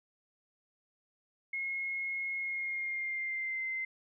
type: tone with pitch glide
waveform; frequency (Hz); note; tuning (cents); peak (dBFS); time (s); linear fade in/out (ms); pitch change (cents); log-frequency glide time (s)
sine; 2162 to 2074; C#7 to C7; -44 to -16; -33; 1.53-3.85; 5; -72; 2.37-3.63
effects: none